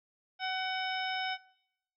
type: harmonic tone with a mistuned harmonic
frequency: 751 Hz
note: F#5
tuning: 26 cents sharp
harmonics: 1 / 2 / 3 / 4 / 5 / 7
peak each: -35 / -38 / -40 / -41 / -42 / -43 dBFS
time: 0.39-1.38 s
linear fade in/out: 50 ms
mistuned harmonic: 5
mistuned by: -20 cents
effects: noise-tail reverb RT60 0.8 s tail -23 dB re dry